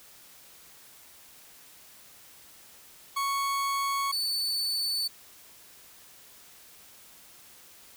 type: tone pair in turn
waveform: 40% pulse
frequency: 1108.7 / 4492 Hz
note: C#6 / C#8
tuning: 0 / +22 cents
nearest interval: 2 octaves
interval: 2422 cents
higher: second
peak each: -26 dBFS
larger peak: neither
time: 3.16-4.12 / 4.12-5.08 s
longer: neither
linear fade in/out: 10 ms
effects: white hiss -53 dBFS RMS until 7.96 s